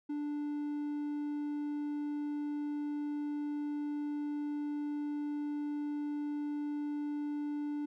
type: tone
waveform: triangle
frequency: 293.7 Hz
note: D4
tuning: in tune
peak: -32 dBFS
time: 0.09-7.86 s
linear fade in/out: 10 ms
effects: none